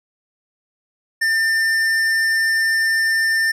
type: tone with tanh clipping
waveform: triangle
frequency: 1796 Hz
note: A6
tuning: 35 cents sharp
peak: -17 dBFS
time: 1.21-3.52 s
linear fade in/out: 10 ms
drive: 17 dB
effects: none